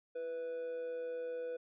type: tone with amplitude modulation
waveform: triangle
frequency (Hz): 493.9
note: B4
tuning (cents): 0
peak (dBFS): -34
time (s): 0.15-1.57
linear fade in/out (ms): 10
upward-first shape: sine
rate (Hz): 160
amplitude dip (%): 40
effects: resampled to 8000 Hz